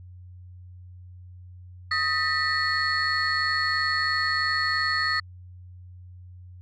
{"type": "tone cluster", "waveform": "sine", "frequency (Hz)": [1257, 1798, 1941, 4361], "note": ["D#6", "A6", "B6", "C#8"], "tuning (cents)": [17, 37, -31, -29], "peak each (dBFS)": -27, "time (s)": [1.91, 5.2], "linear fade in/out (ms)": 5, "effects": ["tanh soft clip ceiling -15 dBFS", "added 90 Hz sine -42 dBFS peak until 6.61 s"]}